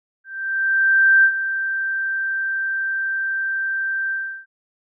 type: tone with ADSR envelope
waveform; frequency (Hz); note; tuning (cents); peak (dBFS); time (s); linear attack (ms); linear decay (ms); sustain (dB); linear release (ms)
sine; 1568; G6; 0; -9; 0.24-4.46; 1000; 71; -11; 350
effects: none